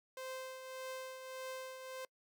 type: tone with tremolo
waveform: sawtooth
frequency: 520 Hz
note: C5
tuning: 11 cents flat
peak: -38 dBFS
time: 0.17-2.05 s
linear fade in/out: 2 ms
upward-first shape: triangle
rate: 1.7 Hz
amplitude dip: 55%
effects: noise-tail reverb RT60 0.1 s tail -25 dB re dry